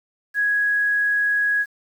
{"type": "tone", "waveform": "sine", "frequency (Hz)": 1664, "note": "G#6", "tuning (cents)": 3, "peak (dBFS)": -17, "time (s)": [0.34, 1.66], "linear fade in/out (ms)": 50, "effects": ["8-bit"]}